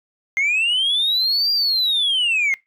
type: linear two-way sweep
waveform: sine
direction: up then down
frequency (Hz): 2093 to 4800 to 2093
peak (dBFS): -14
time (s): 0.37-2.54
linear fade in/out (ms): 0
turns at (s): 1.52
effects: noise-tail reverb RT60 0.2 s tail -23 dB re dry + tanh soft clip ceiling -14 dBFS